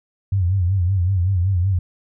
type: tone with vibrato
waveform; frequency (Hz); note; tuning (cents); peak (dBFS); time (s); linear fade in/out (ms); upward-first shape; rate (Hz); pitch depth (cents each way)
sine; 92.5; F#2; 0; -15; 0.32-1.79; 5; sine; 5.3; 120
effects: none